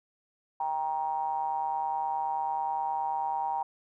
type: ring-modulated tone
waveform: triangle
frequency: 74.7 Hz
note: D2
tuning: 30 cents sharp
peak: -23 dBFS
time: 0.6-3.63 s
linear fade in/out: 5 ms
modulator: 864 Hz
effects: none